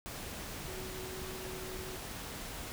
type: tone in noise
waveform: sine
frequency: 373.1 Hz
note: F#4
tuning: 14 cents sharp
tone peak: -45 dBFS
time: 0.68-1.96 s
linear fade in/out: 0 ms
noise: pink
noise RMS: -43 dBFS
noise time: 0.06-2.72 s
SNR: -5 dB
effects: none